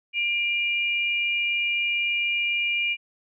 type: tone pair together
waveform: sine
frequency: 2386 / 2859 Hz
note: D7 / F7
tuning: +27 / +40 cents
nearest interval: minor third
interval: 313 cents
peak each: -23 / -28 dBFS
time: 0.13-2.97 s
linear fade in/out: 50 ms
effects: none